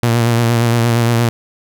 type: tone with vibrato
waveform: sawtooth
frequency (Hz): 117.4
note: A#2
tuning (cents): +13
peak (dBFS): -7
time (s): 0.03-1.29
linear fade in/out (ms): 0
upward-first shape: triangle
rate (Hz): 8.6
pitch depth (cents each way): 44
effects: none